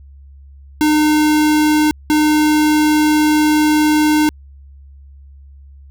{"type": "tone bursts at uneven times", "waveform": "square", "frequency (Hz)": 304.1, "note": "D#4", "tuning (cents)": -40, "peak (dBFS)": -11, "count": 2, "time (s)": [[0.81, 1.91], [2.1, 4.29]], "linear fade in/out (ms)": 0, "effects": ["added 69 Hz sine -37 dBFS peak until 5.9 s"]}